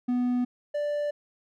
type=tone pair in turn; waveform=triangle; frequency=246.9 / 587.2 Hz; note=B3 / D5; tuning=0 / 0 cents; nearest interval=octave + minor third; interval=1500 cents; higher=second; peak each=-21 / -24 dBFS; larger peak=first; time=0.08-0.45 / 0.74-1.11 s; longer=neither; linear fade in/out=10 ms; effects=none